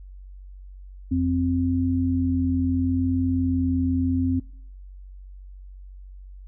sine tone pair together, 87.46 / 261.6 Hz, F2 / C4, +3 / 0 cents, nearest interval octave + perfect fifth, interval 1897 cents, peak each -24 / -21 dBFS, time 1.11-4.4 s, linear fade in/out 10 ms, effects noise-tail reverb RT60 0.6 s tail -23 dB re dry + added 47 Hz sine -39 dBFS peak until 6.47 s

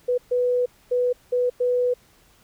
sine tone bursts at uneven times, 493.9 Hz, B4, in tune, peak -18 dBFS, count 5, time 0.08-0.18 / 0.31-0.66 / 0.91-1.13 / 1.32-1.5 / 1.6-1.94 s, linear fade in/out 10 ms, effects pink hiss -57 dBFS RMS until 2.43 s

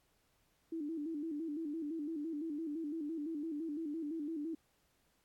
sine tone with vibrato, 310 Hz, D#4, 6 cents flat, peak -37 dBFS, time 0.72-4.55 s, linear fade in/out 5 ms, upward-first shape square, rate 5.9 Hz, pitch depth 97 cents each way, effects pink hiss -75 dBFS RMS until 5.24 s + AAC 64 kbps

